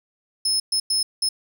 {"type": "tone bursts at uneven times", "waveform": "30% pulse", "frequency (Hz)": 5200, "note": "E8", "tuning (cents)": -24, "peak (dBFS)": -15, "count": 4, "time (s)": [[0.45, 0.6], [0.72, 0.8], [0.9, 1.03], [1.22, 1.29]], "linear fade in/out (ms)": 5, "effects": []}